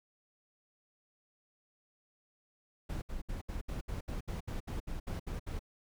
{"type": "noise bursts", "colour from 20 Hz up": "brown", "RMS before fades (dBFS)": -38, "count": 14, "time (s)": [2.89, 5.594], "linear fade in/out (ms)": 10, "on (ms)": 130, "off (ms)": 68, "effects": []}